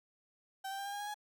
35% pulse tone with pitch steps, 774 / 783.9 / 793.9 / 804.1 / 814.4 / 824.8 / 835.3 Hz, G5 / G5 / G5 / G5 / G#5 / G#5 / G#5, -22 / 0 / +22 / +44 / -34 / -12 / +10 cents, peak -37 dBFS, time 0.64-1.144 s, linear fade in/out 10 ms, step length 72 ms, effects none

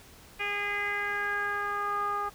10% pulse tone with low-pass filter sweep, 408.6 Hz, G#4, 28 cents flat, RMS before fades -31 dBFS, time 0.39-2.3 s, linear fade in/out 20 ms, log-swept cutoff 2500 to 1100 Hz, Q 4.7, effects pink hiss -53 dBFS RMS until 2.34 s

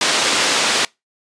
white band-pass noise, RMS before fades -17 dBFS, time 0.01-0.85 s, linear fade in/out 2 ms, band 240 to 5100 Hz, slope 12 dB/octave, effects noise-tail reverb RT60 0.2 s tail -24 dB re dry + resampled to 22050 Hz

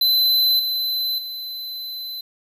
square tone with level steps, 4038 Hz, B7, 38 cents sharp, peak -15 / -21 / -29 dBFS, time 0.01-2.21 s, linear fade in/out 5 ms, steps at 0.59 / 1.18 s, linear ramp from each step 5 ms, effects 9-bit

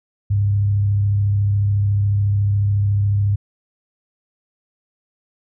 sine tone with frequency modulation, 101 Hz, G#2, 48 cents flat, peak -14 dBFS, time 0.3-3.36 s, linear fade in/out 10 ms, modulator 34 Hz, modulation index 0.22, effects none

